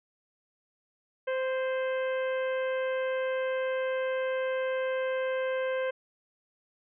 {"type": "harmonic tone with a mistuned harmonic", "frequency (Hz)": 520, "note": "C5", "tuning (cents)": -11, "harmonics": [1, 2, 3, 4, 5, 6], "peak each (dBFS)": [-28, -40, -38, -43, -46, -49], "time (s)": [1.27, 5.91], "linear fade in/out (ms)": 10, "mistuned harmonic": 3, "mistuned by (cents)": 20, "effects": []}